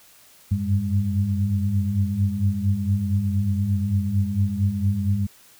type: tone cluster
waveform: sine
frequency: 93.8 / 98.4 / 102.5 / 201.3 Hz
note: F#2 / G2 / G#2 / G3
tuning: +24 / +7 / -22 / +46 cents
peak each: -25 dBFS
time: 0.51-5.27 s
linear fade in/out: 10 ms
effects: white hiss -52 dBFS RMS until 5.59 s